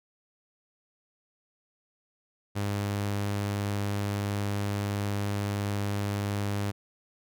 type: tone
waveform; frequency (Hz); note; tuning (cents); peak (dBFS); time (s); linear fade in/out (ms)
sawtooth; 101.5; G#2; -39; -24; 2.55-6.72; 20
effects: none